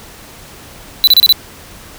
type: tone bursts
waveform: square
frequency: 3980 Hz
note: B7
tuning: 13 cents sharp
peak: -4 dBFS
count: 5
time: 1.04-1.325 s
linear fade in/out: 0 ms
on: 33 ms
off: 30 ms
effects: pink hiss -36 dBFS RMS until 1.98 s